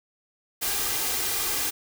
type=noise with comb filter; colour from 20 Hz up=white; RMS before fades=-27 dBFS; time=0.61-1.71 s; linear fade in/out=20 ms; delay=2.5 ms; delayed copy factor=+0.6; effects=none